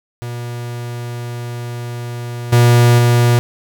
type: tone with level steps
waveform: 45% pulse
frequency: 120 Hz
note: B2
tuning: 49 cents flat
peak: -23 / -7 / -9 dBFS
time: 0.22-3.39 s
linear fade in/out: 0 ms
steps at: 2.52 / 2.98 s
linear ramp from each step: 10 ms
effects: none